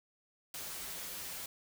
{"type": "noise with comb filter", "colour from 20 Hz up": "white", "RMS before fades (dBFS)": -43, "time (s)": [0.54, 1.46], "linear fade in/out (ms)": 2, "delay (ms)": 8.7, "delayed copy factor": -0.75, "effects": []}